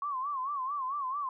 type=tone with vibrato; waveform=sine; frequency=1094 Hz; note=C#6; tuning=23 cents flat; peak=-31 dBFS; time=0.02-1.29 s; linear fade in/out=2 ms; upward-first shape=sine; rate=4.5 Hz; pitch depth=130 cents each way; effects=none